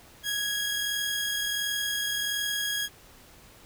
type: tone pair together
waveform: sawtooth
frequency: 1661.2 / 3281 Hz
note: G#6 / G#7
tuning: 0 / -22 cents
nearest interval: octave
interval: 1178 cents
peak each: -27 dBFS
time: 0.23-2.89 s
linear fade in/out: 50 ms
effects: pink hiss -53 dBFS RMS until 3.65 s